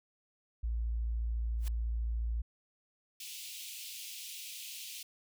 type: tone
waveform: sine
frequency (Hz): 57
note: A#1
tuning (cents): -38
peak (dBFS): -31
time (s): 0.63-2.42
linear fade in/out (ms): 10
type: noise with exponential growth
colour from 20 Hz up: white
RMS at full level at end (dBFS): -43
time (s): 1.58-1.68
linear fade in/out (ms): 0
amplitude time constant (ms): 21
type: high-pass noise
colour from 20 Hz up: pink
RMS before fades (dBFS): -45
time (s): 3.2-5.03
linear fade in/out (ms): 5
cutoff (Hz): 2500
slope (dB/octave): 48
effects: none